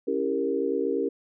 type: chord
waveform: sine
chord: C# diminished seventh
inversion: none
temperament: equal with one note detuned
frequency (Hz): 277.2 / 329.6 / 397.2 / 466.2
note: C#4 / E4 / G4 / Bb4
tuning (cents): 0 / 0 / +23 / 0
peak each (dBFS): -30 / -32 / -28 / -28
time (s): 0.07-1.09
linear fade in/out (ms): 10
effects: none